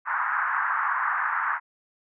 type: band-pass noise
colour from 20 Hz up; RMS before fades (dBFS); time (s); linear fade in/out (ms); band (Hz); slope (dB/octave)
white; -26; 0.05-1.6; 50; 910 to 1700; 48
effects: none